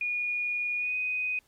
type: tone with pitch glide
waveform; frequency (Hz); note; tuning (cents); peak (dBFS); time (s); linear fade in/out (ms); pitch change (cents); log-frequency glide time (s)
sine; 2444 to 2497; D#7 to D#7; -32 to +6; -27; 0.01-1.39; 2; +38; 0.77-0.95
effects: pink hiss -66 dBFS RMS until 1.47 s + MP3 64 kbps